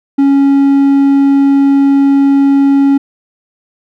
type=tone; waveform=triangle; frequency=277.2 Hz; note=C#4; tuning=in tune; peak=-3 dBFS; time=0.18-2.98 s; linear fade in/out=10 ms; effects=none